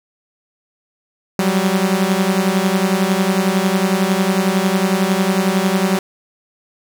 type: beating tone pair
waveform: sawtooth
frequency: 185 / 196 Hz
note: F#3 / G3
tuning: 0 / 0 cents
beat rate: 11 Hz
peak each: -13 dBFS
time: 1.39-5.99 s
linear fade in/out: 2 ms
effects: 8-bit